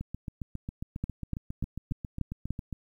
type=two click trains; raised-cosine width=5 ms; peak=-23 / -18 dBFS; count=21 / 6; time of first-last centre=0.01-2.727 / 1.04-2.506 s; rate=7.36 / 3.41 Hz; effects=10-bit